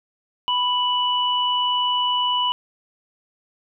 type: tone pair together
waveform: sine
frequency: 989.5 / 2960 Hz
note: B5 / F#7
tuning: +3 / 0 cents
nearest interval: octave + perfect fifth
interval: 1897 cents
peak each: -21 dBFS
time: 0.48-2.52 s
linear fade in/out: 0 ms
effects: none